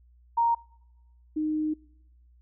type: tone pair in turn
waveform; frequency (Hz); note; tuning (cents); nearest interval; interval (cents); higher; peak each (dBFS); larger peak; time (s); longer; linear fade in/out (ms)
sine; 932.3 / 308.1; A#5 / D#4; 0 / -17; octave + perfect fifth; 1917; first; -20 / -25; first; 0.37-0.55 / 1.36-1.74; second; 10
effects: noise-tail reverb RT60 1.0 s tail -26 dB re dry + added 60 Hz sine -55 dBFS peak until 2.41 s